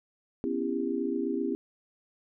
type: chord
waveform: sine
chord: C# half-diminished seventh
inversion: third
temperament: just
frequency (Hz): 249.5 / 277.2 / 332.6 / 399.1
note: B3 / C#4 / E4 / G4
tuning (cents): +18 / 0 / +16 / +31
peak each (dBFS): -33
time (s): 0.44-1.55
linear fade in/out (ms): 0
effects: none